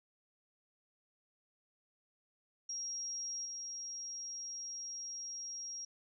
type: tone with level steps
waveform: sine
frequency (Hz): 5620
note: F8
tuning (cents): +10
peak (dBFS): -38 / -41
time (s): 2.69-5.85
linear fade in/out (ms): 5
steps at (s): 3.45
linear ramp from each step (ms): 5
effects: none